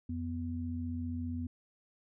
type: tone pair together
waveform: sine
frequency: 87.31 / 246.9 Hz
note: F2 / B3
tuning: 0 / 0 cents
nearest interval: octave + tritone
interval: 1800 cents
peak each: -37 / -37 dBFS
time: 0.09-1.47 s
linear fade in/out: 5 ms
effects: none